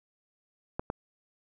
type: clicks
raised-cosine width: 1 ms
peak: -17 dBFS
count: 2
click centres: 0.795 / 0.901 s
effects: none